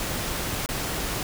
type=noise with dropouts; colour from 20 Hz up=pink; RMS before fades=-29 dBFS; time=0-1.23 s; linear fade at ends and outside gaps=1 ms; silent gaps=0.661-0.689 s; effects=none